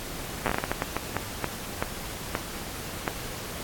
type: slowing click train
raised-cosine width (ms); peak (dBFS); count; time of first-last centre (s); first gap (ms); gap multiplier
0.5; -10; 16; 0.46-3.078; 8; 1.38
effects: pink hiss -37 dBFS RMS until 3.63 s + AAC 64 kbps